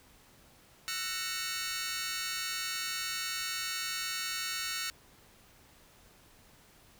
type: chord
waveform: 15% pulse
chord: F# dominant seventh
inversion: third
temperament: just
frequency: 1332 / 1480 / 1850 / 2220 Hz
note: E6 / F#6 / A#6 / C#7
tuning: +18 / 0 / -14 / +2 cents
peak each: -34 dBFS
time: 0.88-4.9 s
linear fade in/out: 0 ms
effects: pink hiss -60 dBFS RMS until 6.99 s